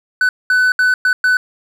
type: tone bursts at uneven times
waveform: triangle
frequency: 1501 Hz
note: F#6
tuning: 24 cents sharp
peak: -8 dBFS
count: 5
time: 0.21-0.29 / 0.5-0.72 / 0.79-0.94 / 1.05-1.13 / 1.24-1.37 s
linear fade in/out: 2 ms
effects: none